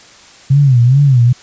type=tone with vibrato; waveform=sine; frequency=130.81 Hz; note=C3; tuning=in tune; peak=-5 dBFS; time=0.5-1.33 s; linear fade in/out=10 ms; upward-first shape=sine; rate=2.4 Hz; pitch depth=170 cents each way; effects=white hiss -40 dBFS RMS until 1.42 s + resampled to 16000 Hz